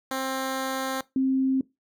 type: tone pair in turn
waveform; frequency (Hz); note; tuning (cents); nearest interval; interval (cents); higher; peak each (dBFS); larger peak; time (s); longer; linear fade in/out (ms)
10% pulse / sine; 264.5 / 264.5; C4 / C4; +19 / +19; unison; 0; neither; -19 / -20; first; 0.11-1.01 / 1.16-1.61; first; 2
effects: noise-tail reverb RT60 0.2 s tail -20 dB re dry